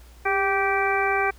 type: harmonic tone with a mistuned harmonic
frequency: 389.1 Hz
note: G4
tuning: 13 cents flat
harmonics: 1 / 2 / 3 / 4 / 5 / 6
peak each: -26 / -25 / -28 / -27 / -31 / -27 dBFS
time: 0.25-1.31 s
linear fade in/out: 10 ms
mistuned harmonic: 1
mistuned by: +41 cents
effects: added 60 Hz sine -46 dBFS peak until 1.38 s + pink hiss -54 dBFS RMS until 1.38 s